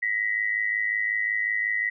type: tone pair together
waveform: sine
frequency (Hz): 1900.5 / 2006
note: A#6 / B6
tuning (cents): +33 / +26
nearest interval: minor second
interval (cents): 93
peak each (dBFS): -26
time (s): 0.02-1.9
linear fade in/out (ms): 10
effects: none